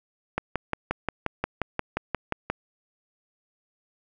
click train, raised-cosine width 0.5 ms, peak -10 dBFS, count 13, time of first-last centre 0.38-2.5 s, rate 5.66 Hz, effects none

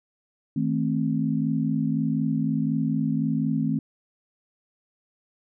sine chord, A diminished, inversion second, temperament just, 158.4 / 220 / 264 Hz, Eb3 / A3 / C4, +31 / 0 / +16 cents, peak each -26 dBFS, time 0.56-3.79 s, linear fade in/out 5 ms, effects none

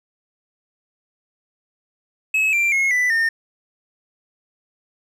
triangle tone with pitch steps, 2576 / 2362 / 2166 / 1986.4 / 1821.5 Hz, E7 / D7 / C#7 / B6 / A#6, -41 / +9 / -41 / +9 / -41 cents, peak -14 dBFS, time 2.34-3.29 s, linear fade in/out 5 ms, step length 190 ms, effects none

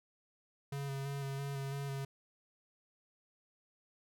square tone with vibrato, 138.5 Hz, C#3, 1 cent flat, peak -38 dBFS, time 0.72-2.05 s, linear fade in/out 5 ms, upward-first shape square, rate 3 Hz, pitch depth 19 cents each way, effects none

